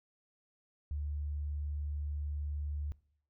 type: tone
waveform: sine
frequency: 73.42 Hz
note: D2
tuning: in tune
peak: -34 dBFS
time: 0.91-2.92 s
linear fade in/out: 0 ms
effects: noise-tail reverb RT60 0.6 s tail -22 dB re dry